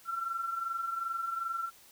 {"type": "tone pair together", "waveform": "sine", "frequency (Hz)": [1335, 1357.6], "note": ["E6", "F6"], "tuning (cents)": [22, -49], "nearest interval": "unison", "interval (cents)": 29, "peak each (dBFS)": [-40, -33], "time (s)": [0.05, 1.71], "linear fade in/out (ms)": 50, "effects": ["white hiss -58 dBFS RMS until 1.91 s"]}